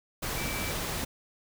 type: tone in noise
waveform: sine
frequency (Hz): 2319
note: D7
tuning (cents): -22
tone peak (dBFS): -38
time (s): 0.36-0.72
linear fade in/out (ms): 10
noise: pink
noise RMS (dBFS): -33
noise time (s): 0.22-1.05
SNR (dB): -8
effects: none